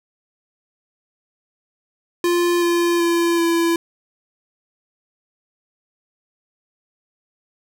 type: tone with pitch steps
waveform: square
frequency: 348.3 / 344.3 / 340.3 / 336.4 Hz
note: F4 / F4 / F4 / E4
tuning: -5 / -25 / -45 / +35 cents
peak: -16 dBFS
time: 2.24-3.76 s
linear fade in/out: 2 ms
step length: 380 ms
effects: none